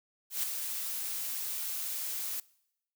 blue noise with ADSR envelope, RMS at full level -30 dBFS, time 0.3-2.4 s, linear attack 130 ms, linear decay 11 ms, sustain -6 dB, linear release 3 ms, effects noise-tail reverb RT60 0.8 s tail -23 dB re dry

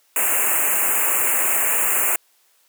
white band-stop noise, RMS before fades -19 dBFS, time 0.16-2.16 s, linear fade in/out 2 ms, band 2800 to 6900 Hz, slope 96 dB/octave, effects white hiss -60 dBFS RMS until 2.68 s + high-pass 400 Hz 12 dB/octave

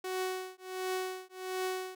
sawtooth tone with tremolo, 372.3 Hz, F#4, 11 cents sharp, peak -27 dBFS, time 0.04-1.95 s, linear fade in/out 5 ms, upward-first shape triangle, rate 1.4 Hz, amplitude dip 100%, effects none

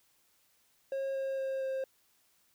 triangle tone with pitch steps, 541 / 537.6 / 534.2 / 530.8 Hz, C#5 / C5 / C5 / C5, -42 / +47 / +36 / +25 cents, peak -30 dBFS, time 0.92-1.84 s, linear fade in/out 2 ms, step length 230 ms, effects white hiss -70 dBFS RMS until 2.54 s

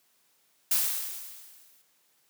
blue noise with exponential decay, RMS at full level -23 dBFS, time 0.71-1.82 s, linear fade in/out 5 ms, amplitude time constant 240 ms, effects white hiss -68 dBFS RMS until 2.29 s + high-pass 150 Hz 12 dB/octave

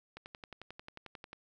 click train, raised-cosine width 0.3 ms, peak -30 dBFS, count 14, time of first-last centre 0.17-1.331 s, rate 11.2 Hz, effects none

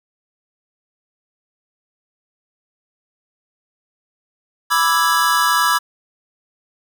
square chord, E dominant seventh, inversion second, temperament equal, 987.8 / 1174.7 / 1318.5 / 1661.2 Hz, B5 / D6 / E6 / G#6, 0 / 0 / 0 / 0 cents, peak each -20 dBFS, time 4.7-5.79 s, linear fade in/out 20 ms, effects none

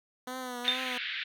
10% pulse tone with vibrato, 250.4 Hz, B3, 24 cents sharp, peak -28 dBFS, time 0.27-0.98 s, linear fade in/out 5 ms, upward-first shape triangle, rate 2.3 Hz, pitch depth 62 cents each way
pink band-pass noise, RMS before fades -36 dBFS, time 0.64-1.24 s, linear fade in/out 10 ms, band 1600 to 3900 Hz, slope 48 dB/octave
sine tone with exponential decay, 3599 Hz, A7, 38 cents sharp, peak -20 dBFS, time 0.68-0.86 s, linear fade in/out 0 ms, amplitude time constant 39 ms
effects none

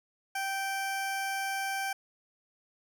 20% pulse tone, 780 Hz, G5, 9 cents flat, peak -26 dBFS, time 0.35-1.93 s, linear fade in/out 5 ms, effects none

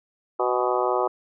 harmonic tone with a mistuned harmonic, 124.6 Hz, B2, 16 cents sharp, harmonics 3 / 4 / 5 / 6 / 7 / 8 / 9 / 10, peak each -26 / -27 / -28 / -29 / -29 / -30 / -31 / -31 dBFS, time 0.39-1.08 s, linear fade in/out 10 ms, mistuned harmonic 7, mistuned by -50 cents, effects none

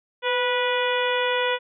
harmonic tone with a mistuned harmonic, 489.8 Hz, B4, 14 cents flat, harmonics 1 / 2 / 3 / 4 / 5 / 6 / 7, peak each -24 / -27 / -29 / -30 / -31 / -32 / -32 dBFS, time 0.22-1.59 s, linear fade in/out 50 ms, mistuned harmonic 1, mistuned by +35 cents, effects none

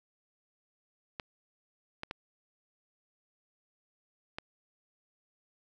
clicks, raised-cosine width 0.3 ms, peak -21 dBFS, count 4, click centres 1.198 / 2.034 / 2.111 / 4.385 s, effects none

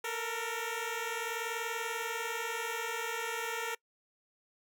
10% pulse tone pair together, 449.3 / 469.6 Hz, A4 / A#4, +36 / +13 cents, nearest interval minor second, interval 77 cents, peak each -29 / -29 dBFS, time 0.04-3.75 s, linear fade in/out 5 ms, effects noise-tail reverb RT60 0.1 s tail -24 dB re dry

